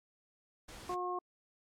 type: noise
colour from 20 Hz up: pink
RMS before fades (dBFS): -50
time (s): 0.68-0.95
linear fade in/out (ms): 10
type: harmonic tone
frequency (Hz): 360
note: F#4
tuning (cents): -47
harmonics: 1 / 2 / 3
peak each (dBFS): -39 / -40 / -38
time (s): 0.89-1.19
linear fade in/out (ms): 5
effects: low-pass 10000 Hz 12 dB/octave + AAC 64 kbps